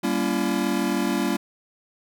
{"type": "chord", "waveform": "square", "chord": "G diminished seventh", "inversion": "none", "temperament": "just", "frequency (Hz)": [196, 235.2, 282.2, 338.7], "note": ["G3", "Bb3", "Db4", "Fb4"], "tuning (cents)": [0, 16, 31, 47], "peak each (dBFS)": -28, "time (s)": [0.03, 1.37], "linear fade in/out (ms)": 10, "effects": []}